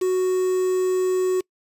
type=tone with quantisation; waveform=triangle; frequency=370 Hz; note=F#4; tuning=in tune; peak=-16 dBFS; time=0.01-1.41 s; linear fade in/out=10 ms; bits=6; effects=noise-tail reverb RT60 0.1 s tail -25 dB re dry + resampled to 32000 Hz